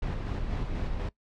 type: noise with tremolo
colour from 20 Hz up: brown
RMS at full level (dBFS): -30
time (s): 0.02-1.09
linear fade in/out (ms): 5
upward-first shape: square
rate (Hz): 4.1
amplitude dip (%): 30
effects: noise-tail reverb RT60 0.1 s tail -19 dB re dry + low-pass 4000 Hz 12 dB/octave